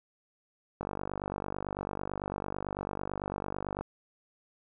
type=click train; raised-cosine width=1 ms; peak=-20 dBFS; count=148; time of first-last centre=0.81-3.81 s; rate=49 Hz; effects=none